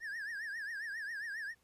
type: tone with vibrato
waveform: triangle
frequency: 1729 Hz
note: A6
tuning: 31 cents flat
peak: -37 dBFS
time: 0-1.55 s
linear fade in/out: 50 ms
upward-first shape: triangle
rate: 7.4 Hz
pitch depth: 170 cents each way
effects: pink hiss -73 dBFS RMS until 1.63 s + resampled to 32000 Hz